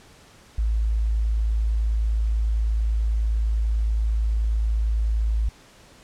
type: tone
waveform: sine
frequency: 54.6 Hz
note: A1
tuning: 13 cents flat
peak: -19 dBFS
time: 0.58-5.49 s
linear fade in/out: 5 ms
effects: pink hiss -51 dBFS RMS until 6.03 s + low-pass 9000 Hz 12 dB/octave